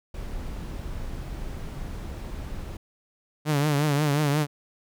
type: noise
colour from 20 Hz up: brown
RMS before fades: -34 dBFS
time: 0.14-2.77 s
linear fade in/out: 5 ms
type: tone with vibrato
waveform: sawtooth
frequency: 146.9 Hz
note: D3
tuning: 1 cent sharp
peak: -17 dBFS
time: 3.45-4.47 s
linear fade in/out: 50 ms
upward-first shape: triangle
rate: 5.6 Hz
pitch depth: 100 cents each way
effects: none